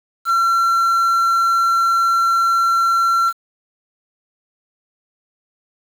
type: tone with quantisation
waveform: triangle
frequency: 1359 Hz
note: F6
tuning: 48 cents flat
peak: -11 dBFS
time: 0.25-3.33 s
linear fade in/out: 50 ms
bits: 6
effects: none